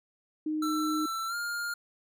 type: tone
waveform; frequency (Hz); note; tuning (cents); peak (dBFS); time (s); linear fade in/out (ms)
sine; 308.5; D#4; -15; -28; 0.46-1.06; 5
type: tone with pitch glide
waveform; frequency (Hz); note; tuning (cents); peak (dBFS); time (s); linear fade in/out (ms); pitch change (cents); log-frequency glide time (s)
square; 1336 to 1408.9; E6 to F6; +23 to +15; -32; 0.62-1.74; 5; +92; 1.27-1.35
effects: none